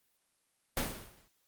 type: noise with exponential decay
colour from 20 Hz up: pink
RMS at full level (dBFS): -30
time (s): 0.77-1.28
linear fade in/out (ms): 1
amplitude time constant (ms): 110
effects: white hiss -75 dBFS RMS until 1.47 s + Opus 32 kbps